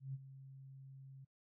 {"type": "tone with ADSR envelope", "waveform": "sine", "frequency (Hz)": 134.7, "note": "C#3", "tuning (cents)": -49, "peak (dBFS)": -39, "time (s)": [0, 1.25], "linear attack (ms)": 140, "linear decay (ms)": 35, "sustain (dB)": -13, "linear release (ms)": 10, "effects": ["noise-tail reverb RT60 0.1 s tail -26 dB re dry"]}